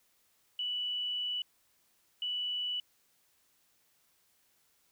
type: tone bursts at uneven times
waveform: sine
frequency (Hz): 2960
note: F#7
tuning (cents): 0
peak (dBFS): -32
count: 2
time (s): 0.59-1.42 / 2.22-2.8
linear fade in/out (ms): 2
effects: white hiss -71 dBFS RMS until 4.91 s